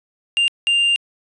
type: tone bursts at uneven times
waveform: triangle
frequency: 2794 Hz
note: F7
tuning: in tune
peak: -12 dBFS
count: 2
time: 0.37-0.48 / 0.67-0.96 s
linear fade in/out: 0 ms
effects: resampled to 22050 Hz